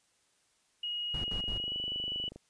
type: tone with pitch glide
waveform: sine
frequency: 2888 to 2954 Hz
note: F#7 to F#7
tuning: -43 to -3 cents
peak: -33 dBFS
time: 0.83-2.29 s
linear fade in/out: 5 ms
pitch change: +40 cents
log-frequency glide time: 1.57-1.78 s
type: noise bursts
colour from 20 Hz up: brown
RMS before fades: -38 dBFS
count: 3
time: 1.14-1.579 s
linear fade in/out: 2 ms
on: 99 ms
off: 71 ms
type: click train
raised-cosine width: 2 ms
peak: -33 dBFS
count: 29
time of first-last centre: 1.24-2.36 s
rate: 25 Hz
effects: white hiss -71 dBFS RMS until 2.49 s + resampled to 22050 Hz